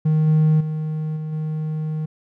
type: tone with level steps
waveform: triangle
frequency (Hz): 155.56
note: D#3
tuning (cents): 0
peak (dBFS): -12 / -10 / -20 / -23 / -20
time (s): 0.05-2.06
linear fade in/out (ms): 10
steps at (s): 0.27 / 0.6 / 1.16 / 1.32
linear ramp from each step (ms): 10
effects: tanh soft clip ceiling -6 dBFS